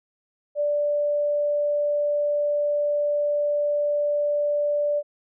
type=tone; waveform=sine; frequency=586 Hz; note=D5; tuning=4 cents flat; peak=-20 dBFS; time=0.55-5.03 s; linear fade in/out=50 ms; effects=none